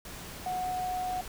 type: tone in noise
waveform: sine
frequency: 734 Hz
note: F#5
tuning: 14 cents flat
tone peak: -30 dBFS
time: 0.46-1.21 s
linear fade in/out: 2 ms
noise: pink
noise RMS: -43 dBFS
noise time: 0.05-1.28 s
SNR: +10 dB
effects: none